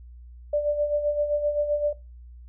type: tone with tremolo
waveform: sine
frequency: 589 Hz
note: D5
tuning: 5 cents sharp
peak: -19 dBFS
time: 0.53-1.93 s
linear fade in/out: 5 ms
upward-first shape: sine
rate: 7.7 Hz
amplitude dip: 60%
effects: noise-tail reverb RT60 0.3 s tail -21 dB re dry + added 60 Hz sine -42 dBFS peak until 2.48 s